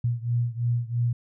sine beating tone pair, 118.3 / 121.3 Hz, A#2 / B2, +26 / -31 cents, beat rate 3 Hz, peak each -25 / -27 dBFS, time 0.04-1.13 s, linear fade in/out 5 ms, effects none

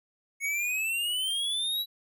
square exponential sweep, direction up, 2200 to 3948 Hz, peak -28 dBFS, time 0.4-1.86 s, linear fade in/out 50 ms, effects none

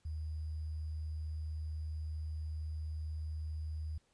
sine tone with sample-and-hold, 77.78 Hz, D#2, in tune, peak -37 dBFS, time 0.05-3.98 s, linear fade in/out 5 ms, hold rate 4900 Hz, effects pink hiss -74 dBFS RMS until 4.13 s + resampled to 22050 Hz

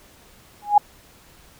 sine tone with exponential growth, 826 Hz, G#5, 10 cents flat, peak -6 dBFS, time 0.62-0.78 s, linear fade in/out 5 ms, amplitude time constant 34 ms, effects pink hiss -51 dBFS RMS until 1.59 s

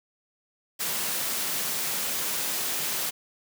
white high-pass noise, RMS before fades -29 dBFS, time 0.79-3.11 s, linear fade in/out 20 ms, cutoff 120 Hz, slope 24 dB/octave, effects none

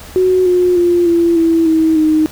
sine tone with pitch steps, 370 / 359.5 / 349.2 / 339.3 / 329.6 / 320.2 / 311.1 Hz, F#4 / F#4 / F4 / F4 / E4 / D#4 / D#4, 0 / -50 / 0 / -50 / 0 / +50 / 0 cents, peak -8 dBFS, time 0.16-2.26 s, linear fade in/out 0 ms, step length 300 ms, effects added 77 Hz sine -40 dBFS peak until 2.31 s + pink hiss -35 dBFS RMS until 2.31 s

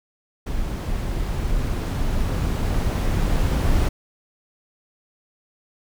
brown noise with level ramp, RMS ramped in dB -26 to -18 dBFS, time 0.46-3.89 s, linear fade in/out 10 ms, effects none

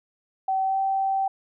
sine tone with pitch glide, 766 to 775.3 Hz, G5 to G5, -40 to -19 cents, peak -21 dBFS, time 0.48-1.28 s, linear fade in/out 5 ms, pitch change +21 cents, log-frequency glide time 0.64-0.79 s, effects none

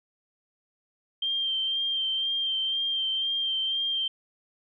sine tone with vibrato, 3162 Hz, G7, 14 cents sharp, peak -25 dBFS, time 1.22-4.08 s, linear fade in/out 5 ms, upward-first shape sine, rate 2 Hz, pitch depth 22 cents each way, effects none

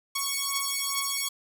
5% pulse beating tone pair, 1108.7 / 1111.1 Hz, C#6 / C#6, 0 / +4 cents, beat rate 2.4 Hz, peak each -18 dBFS, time 0.15-1.29 s, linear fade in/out 10 ms, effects none

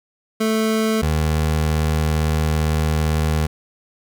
25% pulse tone pair in turn, 219.9 / 77.75 Hz, A3 / D#2, -1 / -1 cents, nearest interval octave + tritone, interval 1800 cents, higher first, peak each -13 dBFS, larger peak neither, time 0.4-1.02 / 1.02-3.47 s, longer second, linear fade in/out 10 ms, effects none

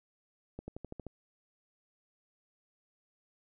accelerating click train, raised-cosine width 2 ms, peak -28 dBFS, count 7, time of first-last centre 0.59-1.067 s, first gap 90 ms, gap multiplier 0.95, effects none

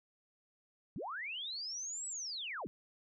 sine linear two-way sweep, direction up then down, 119.1 to 7920 to 119.1 Hz, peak -39 dBFS, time 0.96-2.67 s, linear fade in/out 0 ms, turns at 2.07 s, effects none

